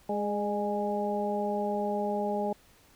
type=harmonic tone with a mistuned harmonic; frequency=206.9 Hz; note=G#3; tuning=6 cents flat; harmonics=1 / 2 / 3 / 4; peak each=-33 / -33 / -33 / -33 dBFS; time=0.09-2.53 s; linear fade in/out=5 ms; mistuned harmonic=3; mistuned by=-32 cents; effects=pink hiss -60 dBFS RMS until 2.95 s